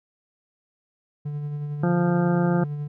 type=tone with tremolo; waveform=triangle; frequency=146.83 Hz; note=D3; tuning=in tune; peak=-24 dBFS; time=1.25-2.88 s; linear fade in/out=10 ms; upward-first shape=sine; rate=11 Hz; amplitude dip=30%
type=harmonic tone; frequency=174.61 Hz; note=F3; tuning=in tune; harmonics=1 / 2 / 3 / 4 / 5 / 7 / 8 / 9; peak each=-20 / -26 / -30 / -32 / -34 / -37 / -38 / -39 dBFS; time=1.83-2.64 s; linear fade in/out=5 ms
effects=none